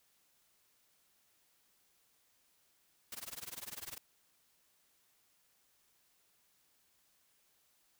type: noise with tremolo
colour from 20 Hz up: white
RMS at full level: -43 dBFS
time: 3.12-3.98 s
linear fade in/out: 2 ms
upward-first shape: sine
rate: 20 Hz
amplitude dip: 95%
effects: white hiss -73 dBFS RMS until 7.99 s